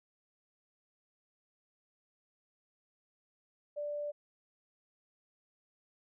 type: tone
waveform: sine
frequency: 587.3 Hz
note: D5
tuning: in tune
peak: -35 dBFS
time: 3.76-4.12 s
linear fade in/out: 20 ms
effects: none